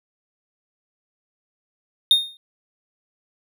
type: tone with exponential decay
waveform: triangle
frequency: 3680 Hz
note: A#7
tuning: 23 cents flat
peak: -7 dBFS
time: 2.11-2.37 s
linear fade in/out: 1 ms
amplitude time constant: 55 ms
effects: none